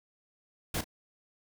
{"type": "noise with echo", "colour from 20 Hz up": "pink", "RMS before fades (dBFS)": -32, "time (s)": [0.74, 0.81], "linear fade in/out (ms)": 5, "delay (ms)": 33, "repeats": 1, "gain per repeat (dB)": -13, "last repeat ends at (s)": 0.843, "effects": []}